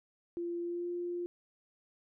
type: tone with pitch glide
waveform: sine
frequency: 344.4 to 350.2 Hz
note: F4 to F4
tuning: -24 to +5 cents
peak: -34 dBFS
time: 0.37-1.26 s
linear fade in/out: 0 ms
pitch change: +29 cents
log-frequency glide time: 0.61-0.89 s
effects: none